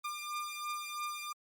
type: beating tone pair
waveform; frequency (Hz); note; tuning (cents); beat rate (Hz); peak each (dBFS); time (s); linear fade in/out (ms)
sawtooth; 1199 / 1202; D6 / D6; +36 / +40; 3; -36 / -38; 0.04-1.33; 10
effects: Opus 48 kbps